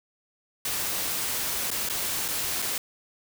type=noise with dropouts; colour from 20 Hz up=white; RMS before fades=-29 dBFS; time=0.65-2.78 s; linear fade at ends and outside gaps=2 ms; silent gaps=1.705-1.713 / 1.889-1.897 / 2.281-2.285 / 2.62-2.623 s; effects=none